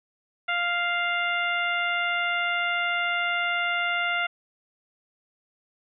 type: harmonic tone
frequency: 698.5 Hz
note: F5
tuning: in tune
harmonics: 1 / 2 / 3 / 4 / 5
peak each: -31 / -27 / -28 / -32 / -38 dBFS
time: 0.48-4.27 s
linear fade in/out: 10 ms
effects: none